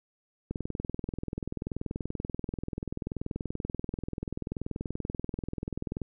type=click train; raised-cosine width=3 ms; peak=-20 dBFS; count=115; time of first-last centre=0.51-6.017 s; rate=20.7 Hz; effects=none